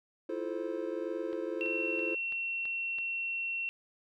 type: chord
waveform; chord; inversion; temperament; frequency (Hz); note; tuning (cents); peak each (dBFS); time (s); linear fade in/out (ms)
triangle; F major seventh; third; just; 327.4 / 349.2 / 436.5 / 523.8; E4 / F4 / A4 / C5; -12 / 0 / -14 / +2; -37; 0.29-2.15; 5
type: click train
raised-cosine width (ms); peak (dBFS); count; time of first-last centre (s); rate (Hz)
0.3; -33; 6; 1.33-2.986; 3.02
type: tone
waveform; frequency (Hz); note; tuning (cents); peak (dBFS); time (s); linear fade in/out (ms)
sine; 2720; F7; -46; -32; 1.61-3.69; 0
effects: none

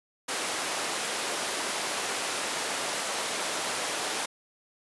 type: high-pass noise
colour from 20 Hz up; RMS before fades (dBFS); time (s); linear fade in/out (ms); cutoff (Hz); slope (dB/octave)
pink; -31; 0.28-4.26; 10; 460; 12
effects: resampled to 24000 Hz

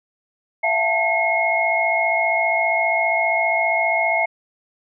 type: tone cluster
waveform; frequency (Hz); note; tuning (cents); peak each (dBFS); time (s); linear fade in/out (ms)
sine; 669 / 724 / 881 / 2160; E5 / F#5 / A5 / C#7; +25 / -38 / +2 / -45; -21 / -27 / -25 / -19; 0.63-4.26; 10
effects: none

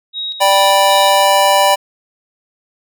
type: tone with tremolo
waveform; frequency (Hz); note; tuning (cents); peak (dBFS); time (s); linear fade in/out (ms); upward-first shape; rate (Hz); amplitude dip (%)
sine; 3793; A#7; +29; -19; 0.13-1.27; 50; square; 2.6; 55
type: chord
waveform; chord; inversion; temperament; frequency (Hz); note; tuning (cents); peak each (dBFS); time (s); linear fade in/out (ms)
square; G major; second; just; 588 / 784 / 980; D5 / G5 / B5; +2 / 0 / -14; -14; 0.4-1.76; 20
effects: none

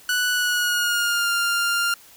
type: tone with pitch glide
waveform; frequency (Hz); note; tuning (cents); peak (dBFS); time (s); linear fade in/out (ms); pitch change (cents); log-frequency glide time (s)
sawtooth; 1480 to 1397.7; F#6 to F6; 0 to +1; -16; 0.09-1.94; 2; -99; 0.31-1.3
effects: white hiss -49 dBFS RMS until 2.16 s

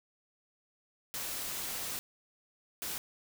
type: noise bursts at uneven times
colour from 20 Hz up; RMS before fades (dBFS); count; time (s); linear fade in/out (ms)
white; -38; 2; 1.14-1.99 / 2.82-2.98; 0
effects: none

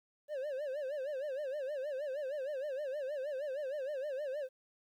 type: tone with vibrato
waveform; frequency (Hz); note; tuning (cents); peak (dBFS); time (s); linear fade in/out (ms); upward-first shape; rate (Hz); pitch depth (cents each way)
triangle; 559; C#5; +14; -34; 0.28-4.49; 50; sine; 6.4; 150
effects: 12-bit

